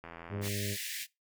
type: click train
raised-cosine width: 0.5 ms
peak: -30 dBFS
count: 38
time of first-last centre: 0.04-0.48 s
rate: 84.1 Hz
type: harmonic tone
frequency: 101.5 Hz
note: G#2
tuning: 39 cents flat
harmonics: 1 / 2 / 3 / 4 / 5 / 6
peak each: -36 / -41 / -47 / -43 / -50 / -52 dBFS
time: 0.29-0.77 s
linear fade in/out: 50 ms
type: high-pass noise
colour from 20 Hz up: pink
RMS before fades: -39 dBFS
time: 0.41-1.07 s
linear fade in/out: 50 ms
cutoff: 1700 Hz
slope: 96 dB/octave
effects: noise-tail reverb RT60 0.2 s tail -21 dB re dry